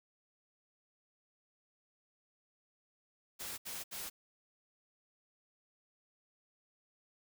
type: noise bursts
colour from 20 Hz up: white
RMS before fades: -43 dBFS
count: 3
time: 3.39-4.1 s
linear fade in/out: 20 ms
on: 190 ms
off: 70 ms
effects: none